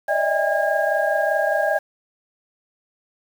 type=tone cluster; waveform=sine; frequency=585 / 623 / 648 / 803 / 1631 Hz; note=D5 / D#5 / E5 / G5 / G#6; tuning=-7 / +2 / -30 / +41 / -32 cents; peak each=-24 dBFS; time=0.08-1.79 s; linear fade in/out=10 ms; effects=7-bit